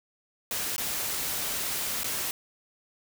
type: noise with dropouts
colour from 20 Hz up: white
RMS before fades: -31 dBFS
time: 0.51-2.31 s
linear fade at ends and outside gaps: 1 ms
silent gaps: 0.764-0.78 / 2.034-2.043 s
effects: none